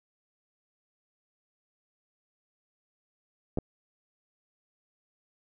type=clicks; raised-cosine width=2 ms; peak=-17 dBFS; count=2; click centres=3.574 / 3.586 s; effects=none